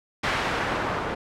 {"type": "noise with low-pass filter sweep", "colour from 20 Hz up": "white", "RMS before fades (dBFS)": -27, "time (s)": [0.23, 1.15], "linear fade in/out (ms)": 10, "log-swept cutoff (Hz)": [2200, 1000], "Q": 0.82, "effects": []}